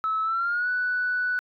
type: tone with pitch glide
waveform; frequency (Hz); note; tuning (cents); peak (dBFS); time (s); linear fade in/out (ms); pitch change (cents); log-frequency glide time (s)
sine; 1300 to 1484.7; E6 to F#6; -24 to +6; -22; 0.04-1.39; 0; +230; 0.23-0.69
effects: tanh soft clip ceiling -18 dBFS